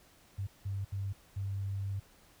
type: tone bursts at uneven times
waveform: sine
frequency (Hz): 98.4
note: G2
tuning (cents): +7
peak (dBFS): -33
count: 4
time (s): 0.38-0.47 / 0.65-0.85 / 0.92-1.13 / 1.36-2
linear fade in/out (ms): 10
effects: pink hiss -62 dBFS RMS until 2.4 s